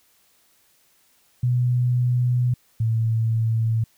sine tone pair in turn, 123.47 / 112.9 Hz, B2 / A2, 0 / +45 cents, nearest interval major second, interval 155 cents, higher first, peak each -17 / -18 dBFS, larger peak first, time 1.43-2.54 / 2.8-3.84 s, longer first, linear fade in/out 5 ms, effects white hiss -61 dBFS RMS until 3.97 s

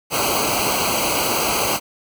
pink noise with comb filter, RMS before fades -20 dBFS, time 0.1-1.8 s, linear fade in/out 50 ms, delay 0.56 ms, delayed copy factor -1, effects none

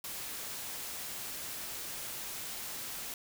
white noise, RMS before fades -41 dBFS, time 0.04-3.14 s, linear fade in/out 2 ms, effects none

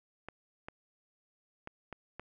clicks, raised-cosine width 0.5 ms, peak -27 dBFS, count 5, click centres 0.286 / 0.685 / 1.674 / 1.927 / 2.196 s, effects none

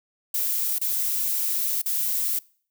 violet noise with dropouts, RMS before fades -25 dBFS, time 0.34-2.39 s, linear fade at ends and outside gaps 5 ms, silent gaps 0.785-0.813 / 1.818-1.858 s, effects noise-tail reverb RT60 0.5 s tail -24 dB re dry

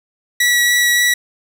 sawtooth tone with vibrato, 1938 Hz, B6, 33 cents flat, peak -8 dBFS, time 0.4-1.14 s, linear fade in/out 5 ms, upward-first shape sine, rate 3.5 Hz, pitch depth 8 cents each way, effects none

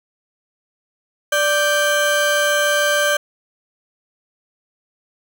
35% pulse tone pair together, 587.3 / 1566.7 Hz, D5 / G6, 0 / -1 cents, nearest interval octave + perfect fourth, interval 1699 cents, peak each -16 dBFS, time 1.32-3.17 s, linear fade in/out 5 ms, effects none

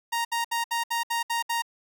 sawtooth tone bursts, 932.3 Hz, A#5, in tune, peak -21 dBFS, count 8, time 0.12-1.622 s, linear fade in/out 10 ms, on 130 ms, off 66 ms, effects none

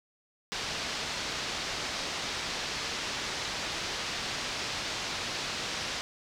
white low-pass noise, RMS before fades -35 dBFS, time 0.52-6.01 s, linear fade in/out 0 ms, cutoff 5500 Hz, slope 24 dB/octave, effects none

